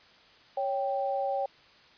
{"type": "tone pair together", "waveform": "sine", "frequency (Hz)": [554.4, 784.9], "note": ["C#5", "G5"], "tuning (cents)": [0, 2], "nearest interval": "tritone", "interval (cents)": 602, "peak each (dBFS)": [-30, -30], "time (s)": [0.57, 1.46], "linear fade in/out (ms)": 5, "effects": ["white hiss -57 dBFS RMS until 1.97 s", "resampled to 11025 Hz"]}